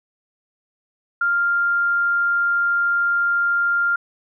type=tone; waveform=sine; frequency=1396.9 Hz; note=F6; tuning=in tune; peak=-16 dBFS; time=1.21-3.96 s; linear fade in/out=5 ms; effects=none